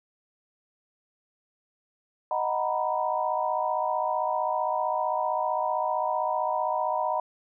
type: chord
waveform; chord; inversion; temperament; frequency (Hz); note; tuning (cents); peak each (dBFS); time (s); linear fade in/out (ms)
sine; B major seventh; first; equal; 622.3 / 740 / 932.3 / 987.8; D#5 / F#5 / A#5 / B5; 0 / 0 / 0 / 0; -30; 2.31-7.2; 2
effects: none